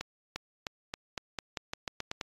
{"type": "accelerating click train", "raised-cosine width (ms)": 0.2, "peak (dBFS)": -17, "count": 12, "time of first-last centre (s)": [0.01, 2.212], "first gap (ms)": 350, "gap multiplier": 0.88, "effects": ["AAC 32 kbps"]}